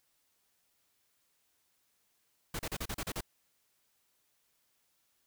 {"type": "noise bursts", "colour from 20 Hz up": "pink", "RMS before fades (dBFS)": -37, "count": 8, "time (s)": [2.54, 3.208], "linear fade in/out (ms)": 5, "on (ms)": 52, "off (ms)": 36, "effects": ["white hiss -75 dBFS RMS until 5.26 s"]}